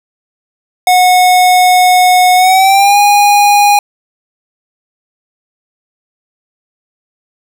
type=tone with pitch glide; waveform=square; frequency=730 to 819.4 Hz; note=F#5 to G#5; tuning=-24 to -24 cents; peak=-5 dBFS; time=0.87-3.79 s; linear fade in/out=2 ms; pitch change=+200 cents; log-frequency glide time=2.36-2.98 s; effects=none